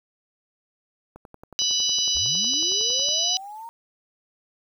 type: click train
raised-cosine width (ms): 1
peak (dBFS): -28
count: 22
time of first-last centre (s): 1.16-3.087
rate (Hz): 10.9
type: harmonic tone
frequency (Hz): 988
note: B5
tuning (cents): 0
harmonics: 3 / 4 / 5 / 6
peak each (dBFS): -26 / -26 / -26 / -26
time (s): 1.59-3.37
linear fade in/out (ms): 0
type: linear sweep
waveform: sine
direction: up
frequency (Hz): 54.7 to 936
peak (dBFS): -35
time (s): 2.15-3.69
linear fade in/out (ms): 0
effects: 9-bit